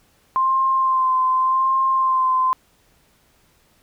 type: tone with vibrato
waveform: sine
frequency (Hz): 1046.5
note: C6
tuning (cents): 0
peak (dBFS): -15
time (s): 0.36-2.53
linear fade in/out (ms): 0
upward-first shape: sine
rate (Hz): 0.86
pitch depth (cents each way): 23
effects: pink hiss -59 dBFS RMS until 3.82 s